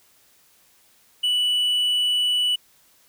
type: tone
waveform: triangle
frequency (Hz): 2960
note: F#7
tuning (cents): 0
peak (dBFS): -17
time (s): 1.23-2.56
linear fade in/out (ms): 10
effects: white hiss -58 dBFS RMS until 3.08 s